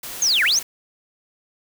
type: noise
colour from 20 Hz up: white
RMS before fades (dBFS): -33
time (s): 0.03-0.63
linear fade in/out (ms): 5
type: linear two-way sweep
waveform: sine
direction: down then up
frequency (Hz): 6645 to 1383 to 6645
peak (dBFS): -15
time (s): 0.22-0.59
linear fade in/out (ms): 2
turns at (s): 0.44
effects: none